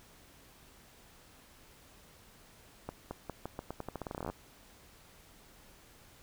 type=accelerating click train; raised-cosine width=1 ms; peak=-24 dBFS; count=21; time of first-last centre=2.89-4.3 s; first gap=220 ms; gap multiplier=0.85; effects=pink hiss -59 dBFS RMS until 6.22 s